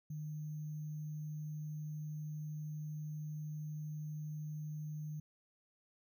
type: tone with sample-and-hold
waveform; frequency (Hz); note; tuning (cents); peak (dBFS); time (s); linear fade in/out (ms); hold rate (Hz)
sine; 152.1; D#3; -39; -40; 0.1-5.2; 5; 6300
effects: none